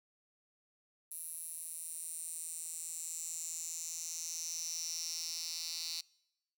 10% pulse tone with high-pass filter sweep, 164.81 Hz, E3, in tune, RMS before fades -42 dBFS, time 1.11-6.01 s, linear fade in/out 5 ms, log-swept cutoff 11000 to 4600 Hz, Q 5.5, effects noise-tail reverb RT60 0.9 s tail -25 dB re dry

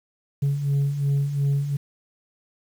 sine beating tone pair, 138.59 / 141.39 Hz, C#3 / C#3, 0 / +35 cents, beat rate 2.8 Hz, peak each -25 / -19 dBFS, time 0.42-1.77 s, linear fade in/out 10 ms, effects tanh soft clip ceiling -17 dBFS + 8-bit

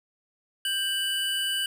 square tone pair together, 1579.8 / 2972 Hz, G6 / F#7, +13 / +7 cents, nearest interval major seventh, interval 1094 cents, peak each -33 / -27 dBFS, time 0.65-1.66 s, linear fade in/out 2 ms, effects none

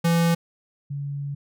square / sine tone pair in turn, 168.3 / 141.75 Hz, E3 / C#3, +36 / +39 cents, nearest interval minor third, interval 297 cents, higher first, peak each -18 / -27 dBFS, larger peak first, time 0.04-0.35 / 0.9-1.35 s, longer second, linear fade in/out 10 ms, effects none

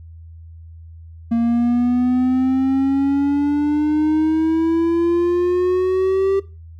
triangle exponential sweep, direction up, 230.6 to 392 Hz, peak -12 dBFS, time 1.31-6.4 s, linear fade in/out 10 ms, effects noise-tail reverb RT60 0.3 s tail -19 dB re dry + added 82 Hz sine -36 dBFS peak until 6.79 s

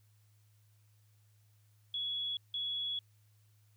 sine tone bursts at uneven times, 3370 Hz, G#7, 25 cents sharp, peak -34 dBFS, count 2, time 1.94-2.37 / 2.54-2.99 s, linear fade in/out 2 ms, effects added 105 Hz sine -64 dBFS peak until 3.76 s + white hiss -75 dBFS RMS until 3.76 s

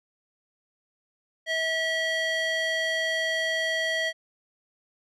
square tone with band-pass filter, 647 Hz, E5, 32 cents flat, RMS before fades -27 dBFS, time 1.46-4.13 s, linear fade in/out 50 ms, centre 2400 Hz, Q 1.6, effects none

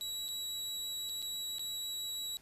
sawtooth tone with dropouts, 3898 Hz, B7, 23 cents flat, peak -34 dBFS, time 0.01-2.37 s, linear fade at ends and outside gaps 0 ms, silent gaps 0.282-0.287 / 1.091-1.095 / 1.219-1.225 / 1.584-1.594 s, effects pink hiss -62 dBFS RMS until 2.41 s + resampled to 32000 Hz

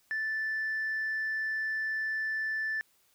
sine tone, 1758 Hz, A6, 2 cents flat, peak -28 dBFS, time 0.11-2.81 s, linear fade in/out 0 ms, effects tanh soft clip ceiling -27 dBFS + white hiss -68 dBFS RMS until 3.14 s

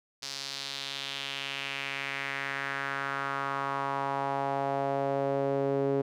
sawtooth tone with band-pass filter sweep, 138.1 Hz, C#3, 6 cents flat, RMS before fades -32 dBFS, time 0.22-6.02 s, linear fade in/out 10 ms, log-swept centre 5000 to 410 Hz, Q 2.6, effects none

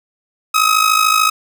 sawtooth tone with amplitude modulation, 1271 Hz, D#6, 36 cents sharp, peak -4 dBFS, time 0.54-1.3 s, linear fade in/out 10 ms, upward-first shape sine, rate 53.5 Hz, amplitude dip 70%, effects none

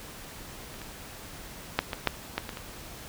clicks, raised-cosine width 0.3 ms, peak -29 / -25 / -6 / -14 / -6 / -11 / -19 / -21 dBFS, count 8, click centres 0.742 / 0.817 / 1.79 / 1.932 / 2.073 / 2.38 / 2.492 / 2.572 s, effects pink hiss -44 dBFS RMS until 3.08 s

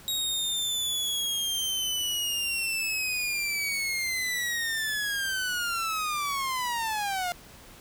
sawtooth linear sweep, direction down, 3800 to 698.5 Hz, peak -24 dBFS, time 0.08-7.32 s, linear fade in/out 0 ms, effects pink hiss -50 dBFS RMS until 7.8 s

